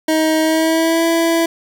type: tone with pitch glide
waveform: 25% pulse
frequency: 315.6 to 331.9 Hz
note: D#4 to E4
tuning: +25 to +12 cents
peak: -9 dBFS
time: 0.08-1.46 s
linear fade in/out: 5 ms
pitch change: +87 cents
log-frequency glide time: 0.41-1.05 s
effects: 7-bit